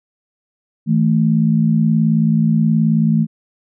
sine tone pair together, 161.25 / 220 Hz, E3 / A3, -38 / 0 cents, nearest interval perfect fourth, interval 538 cents, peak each -14 dBFS, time 0.86-3.27 s, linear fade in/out 50 ms, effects none

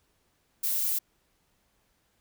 violet noise, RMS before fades -28 dBFS, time 0.63-0.99 s, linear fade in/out 10 ms, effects pink hiss -71 dBFS RMS until 2.2 s

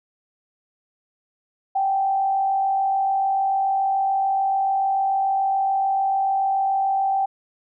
sine tone with frequency modulation, 779 Hz, G5, 11 cents flat, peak -18 dBFS, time 1.75-7.26 s, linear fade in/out 10 ms, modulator 46.9 Hz, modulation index 0.38, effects none

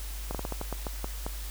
slowing click train, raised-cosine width 1 ms, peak -19 dBFS, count 10, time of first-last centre 0.31-1.265 s, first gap 37 ms, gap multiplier 1.25, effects added 50 Hz sine -35 dBFS peak until 1.5 s + white hiss -44 dBFS RMS until 1.5 s

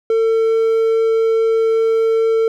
triangle tone, 449.6 Hz, A4, 37 cents sharp, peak -10 dBFS, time 0.1-2.48 s, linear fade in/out 2 ms, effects none

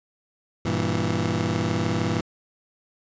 20% pulse chord, E diminished, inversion first, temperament just, 98.89 / 118.67 / 164.81 Hz, G2 / Bb2 / E3, +16 / +31 / 0 cents, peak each -22 dBFS, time 0.65-2.21 s, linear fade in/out 5 ms, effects resampled to 16000 Hz

